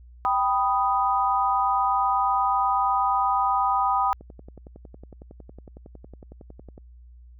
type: chord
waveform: sine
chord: G augmented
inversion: none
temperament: equal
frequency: 784 / 987.8 / 1244.5 Hz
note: G5 / B5 / D#6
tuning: 0 / 0 / 0 cents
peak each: -24 dBFS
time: 0.25-4.13 s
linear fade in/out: 0 ms
type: click train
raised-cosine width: 2 ms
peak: -30 dBFS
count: 29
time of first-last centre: 4.21-6.779 s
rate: 10.9 Hz
effects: added 60 Hz sine -45 dBFS peak until 7.39 s